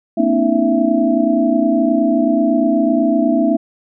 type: tone cluster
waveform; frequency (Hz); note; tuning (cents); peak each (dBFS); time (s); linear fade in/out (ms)
sine; 229 / 257.1 / 287.9 / 318.9 / 666; A#3 / C4 / D4 / D#4 / E5; -31 / -30 / -34 / +43 / +18; -18; 0.17-3.57; 10
effects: none